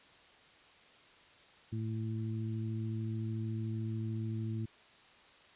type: harmonic tone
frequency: 110.8 Hz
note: A2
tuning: 13 cents sharp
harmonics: 1 / 2 / 3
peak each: -35 / -41 / -45 dBFS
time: 1.72-4.66 s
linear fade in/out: 10 ms
effects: white hiss -60 dBFS RMS until 5.55 s + resampled to 8000 Hz